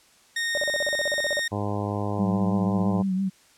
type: tone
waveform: sawtooth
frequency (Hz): 1850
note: A#6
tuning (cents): -14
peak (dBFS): -21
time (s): 0.36-1.48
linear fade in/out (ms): 5
type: tone bursts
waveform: sine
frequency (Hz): 587.3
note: D5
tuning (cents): 0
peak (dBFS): -24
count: 14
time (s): 0.55-1.393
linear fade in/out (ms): 0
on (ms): 24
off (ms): 39
type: harmonic tone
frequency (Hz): 102.6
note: G#2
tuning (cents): -21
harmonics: 1 / 2 / 3 / 4 / 5 / 6 / 7 / 8 / 9 / 10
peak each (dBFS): -29 / -32 / -34 / -35 / -36 / -37 / -37 / -38 / -39 / -39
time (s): 1.51-3.03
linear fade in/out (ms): 20
type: tone with vibrato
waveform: sine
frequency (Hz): 190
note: F#3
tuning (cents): +46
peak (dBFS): -22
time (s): 2.18-3.3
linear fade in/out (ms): 20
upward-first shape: triangle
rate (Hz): 6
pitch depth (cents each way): 61
effects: white hiss -57 dBFS RMS until 3.57 s + low-pass 9000 Hz 12 dB/octave